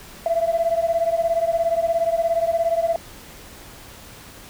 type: beating tone pair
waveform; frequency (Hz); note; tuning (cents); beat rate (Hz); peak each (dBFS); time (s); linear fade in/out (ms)
sine; 663 / 680; E5 / F5; +10 / -46; 17; -19 / -21; 0.26-2.96; 2
effects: tanh soft clip ceiling -11 dBFS + pink hiss -42 dBFS RMS until 4.49 s